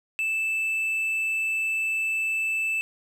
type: tone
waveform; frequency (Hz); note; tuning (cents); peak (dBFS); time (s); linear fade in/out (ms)
triangle; 2637; E7; 0; -22; 0.19-2.81; 0
effects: none